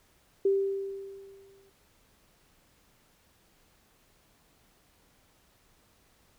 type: tone with exponential decay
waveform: sine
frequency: 392 Hz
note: G4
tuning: in tune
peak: -20 dBFS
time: 0.45-1.7 s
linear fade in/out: 5 ms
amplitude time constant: 270 ms
effects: pink hiss -65 dBFS RMS until 6.38 s